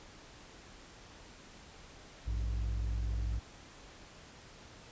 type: tone pair together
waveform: triangle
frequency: 56.73 / 101.2 Hz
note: A#1 / G#2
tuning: -46 / -44 cents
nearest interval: minor seventh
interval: 1002 cents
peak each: -30 / -39 dBFS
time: 2.26-3.4 s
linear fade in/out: 20 ms
effects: pink hiss -54 dBFS RMS until 4.91 s + resampled to 16000 Hz

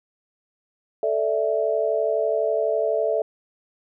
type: chord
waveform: sine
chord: A suspended fourth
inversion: none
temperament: equal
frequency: 440 / 587.3 / 659.3 Hz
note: A4 / D5 / E5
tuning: 0 / 0 / 0 cents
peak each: -24 / -25 / -23 dBFS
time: 1.03-3.22 s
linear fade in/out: 2 ms
effects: none

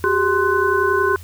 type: tone cluster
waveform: sine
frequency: 375.4 / 406.2 / 1044 / 1497 Hz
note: F#4 / G#4 / C6 / F#6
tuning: +25 / -38 / -4 / +20 cents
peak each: -20 dBFS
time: 0.04-1.16 s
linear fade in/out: 0 ms
effects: added 86 Hz sine -35 dBFS peak until 1.23 s + white hiss -46 dBFS RMS until 1.23 s

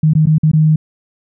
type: tone with dropouts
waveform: sine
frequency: 155.56 Hz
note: D#3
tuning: in tune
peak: -7 dBFS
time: 0.03-0.76 s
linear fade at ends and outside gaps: 5 ms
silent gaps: 0.135-0.151 / 0.258-0.269 / 0.383-0.432 / 0.516-0.533 s
effects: none

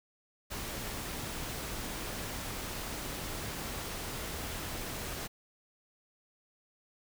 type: noise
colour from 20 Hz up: pink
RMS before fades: -39 dBFS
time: 0.5-5.28 s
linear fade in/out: 20 ms
effects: none

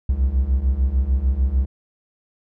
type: beating tone pair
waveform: triangle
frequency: 61.74 / 68.44 Hz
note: B1 / C#2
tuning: 0 / -22 cents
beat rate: 6.7 Hz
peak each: -19 / -16 dBFS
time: 0.09-1.66 s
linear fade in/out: 5 ms
effects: none

